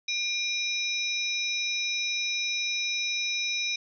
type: tone cluster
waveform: sine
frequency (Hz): 2402 / 3836 / 5290 / 5980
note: D7 / A#7 / E8 / F#8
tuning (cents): +38 / +49 / +5 / +17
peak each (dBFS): -30 / -31 / -35 / -37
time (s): 0.08-3.76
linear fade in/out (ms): 5
effects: none